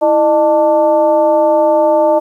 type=tone with frequency modulation; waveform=sine; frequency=608 Hz; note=D#5; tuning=40 cents flat; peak=-7 dBFS; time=0.01-2.2 s; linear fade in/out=20 ms; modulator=280 Hz; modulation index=0.9; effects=high-pass 300 Hz 12 dB/octave + 8-bit